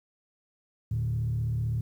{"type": "tone with frequency modulation", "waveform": "sine", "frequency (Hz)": 114.6, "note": "A#2", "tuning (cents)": -29, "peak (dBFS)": -25, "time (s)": [0.91, 1.81], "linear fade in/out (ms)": 5, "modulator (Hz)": 35.7, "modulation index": 0.75, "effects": ["tanh soft clip ceiling -21 dBFS", "10-bit"]}